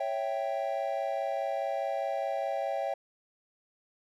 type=chord; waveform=triangle; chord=C# diminished; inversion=none; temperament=equal; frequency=554.4 / 659.3 / 784 Hz; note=C#5 / E5 / G5; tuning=0 / 0 / 0 cents; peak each=-32 dBFS; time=0-2.94 s; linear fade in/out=5 ms; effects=none